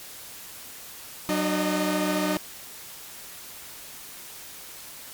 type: tone cluster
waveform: sawtooth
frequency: 188 / 301.9 / 618 Hz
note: F#3 / D4 / D#5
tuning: +28 / +48 / -12 cents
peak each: -24 / -22 / -26 dBFS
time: 1.29-2.37 s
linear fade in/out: 0 ms
effects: white hiss -42 dBFS RMS until 5.13 s + MP3 96 kbps